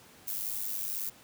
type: noise with amplitude modulation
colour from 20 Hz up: violet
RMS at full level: -32 dBFS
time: 0.27-1.1 s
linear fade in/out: 10 ms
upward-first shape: sine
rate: 102 Hz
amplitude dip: 65%
effects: pink hiss -55 dBFS RMS until 1.23 s + high-pass 100 Hz 12 dB/octave